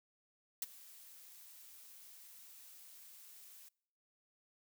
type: noise with ADSR envelope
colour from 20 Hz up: blue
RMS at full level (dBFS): -36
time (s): 0.62-3.69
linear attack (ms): 4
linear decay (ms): 25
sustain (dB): -21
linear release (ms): 8
effects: noise-tail reverb RT60 0.7 s tail -26 dB re dry